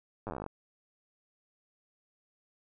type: slowing click train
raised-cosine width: 1 ms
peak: -24 dBFS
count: 14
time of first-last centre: 0.27-0.463 s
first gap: 9 ms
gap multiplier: 1.08
effects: none